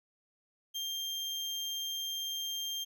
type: tone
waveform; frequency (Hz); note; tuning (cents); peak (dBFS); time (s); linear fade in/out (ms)
35% pulse; 3189; G7; +29; -33; 0.74-2.85; 20
effects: none